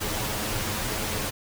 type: noise with comb filter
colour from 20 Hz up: pink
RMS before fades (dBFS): -29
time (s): 0-1.31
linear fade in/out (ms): 20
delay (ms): 9.4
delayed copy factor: +0.55
effects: none